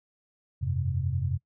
sine chord, F suspended second, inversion none, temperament just, 87.31 / 98.22 / 130.96 Hz, F2 / G2 / C3, 0 / +4 / +2 cents, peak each -30 / -32 / -29 dBFS, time 0.61-1.38 s, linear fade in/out 20 ms, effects noise-tail reverb RT60 0.1 s tail -20 dB re dry

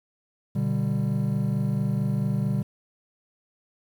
triangle chord, G major, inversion first, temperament just, 122.5 / 147 / 196 Hz, B2 / D3 / G3, -14 / +2 / 0 cents, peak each -25 dBFS, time 0.55-2.63 s, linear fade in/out 10 ms, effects 9-bit

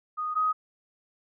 sine tone pair in turn, 1239 / 1255.6 Hz, D#6 / D#6, -8 / +15 cents, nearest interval unison, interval 23 cents, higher second, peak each -28 / -22 dBFS, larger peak second, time 0.17-0.35 / 0.35-0.53 s, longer neither, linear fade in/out 20 ms, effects none

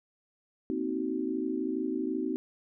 sine chord, C half-diminished seventh, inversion third, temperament just, 235.5 / 261.6 / 314 / 376.7 Hz, Bb3 / C4 / Eb4 / Gb4, +18 / 0 / +16 / +31 cents, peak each -39 / -33 / -33 / -35 dBFS, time 0.7-2.36 s, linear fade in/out 0 ms, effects none

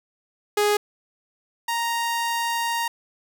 sawtooth tone pair in turn, 415.3 / 932.3 Hz, G#4 / A#5, 0 / 0 cents, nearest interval octave + major second, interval 1400 cents, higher second, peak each -14 / -19 dBFS, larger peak first, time 0.57-0.77 / 1.68-2.88 s, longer second, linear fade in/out 5 ms, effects none

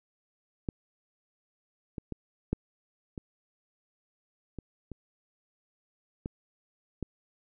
clicks, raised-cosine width 3 ms, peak -18 / -23 / -22 / -14 / -25 / -25 / -27 / -21 / -20 dBFS, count 9, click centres 0.688 / 1.982 / 2.123 / 2.53 / 3.178 / 4.587 / 4.917 / 6.259 / 7.027 s, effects none

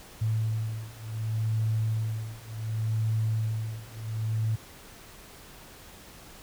sine beating tone pair, 110 / 110.68 Hz, A2 / A2, 0 / +11 cents, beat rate 0.68 Hz, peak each -30 / -29 dBFS, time 0.21-4.56 s, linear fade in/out 10 ms, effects pink hiss -49 dBFS RMS until 6.42 s

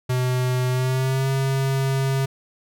square tone with pitch glide, 126.6 to 134.91 Hz, B2 to C#3, +43 to -47 cents, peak -20 dBFS, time 0.09-2.26 s, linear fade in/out 10 ms, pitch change +110 cents, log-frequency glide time 0.7-1.29 s, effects none

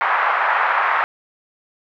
pink band-pass noise, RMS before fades -18 dBFS, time 0.01-1.04 s, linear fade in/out 0 ms, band 850 to 1800 Hz, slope 24 dB/octave, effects none

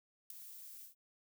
violet noise with ADSR envelope, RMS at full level -41 dBFS, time 0.3-0.95 s, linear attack 4 ms, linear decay 5 ms, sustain -11 dB, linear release 120 ms, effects none

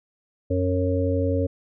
harmonic tone, 91.5 Hz, F#2, 19 cents flat, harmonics 1 / 3 / 5 / 6, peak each -23 / -26 / -27 / -27 dBFS, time 0.5-1.47 s, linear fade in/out 10 ms, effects none

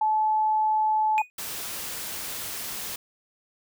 sine tone, 864 Hz, A5, 32 cents flat, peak -20 dBFS, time 0.01-1.22 s, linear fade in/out 5 ms
triangle tone with exponential decay, 2479 Hz, D#7, 7 cents flat, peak -20 dBFS, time 1.18-1.3 s, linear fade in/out 0 ms, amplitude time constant 26 ms
white noise, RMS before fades -34 dBFS, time 1.38-2.96 s, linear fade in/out 5 ms
effects none

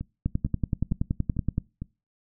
two click trains, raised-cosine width 5 ms, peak -12 / -20 dBFS, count 15 / 5, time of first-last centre 0.26-1.581 / 0.01-1.82 s, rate 10.6 / 2.21 Hz, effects noise-tail reverb RT60 0.3 s tail -23 dB re dry

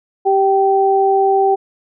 sine tone pair together, 391 / 776.1 Hz, G4 / G5, -4 / -18 cents, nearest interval octave, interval 1186 cents, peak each -13 dBFS, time 0.25-1.56 s, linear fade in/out 20 ms, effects none

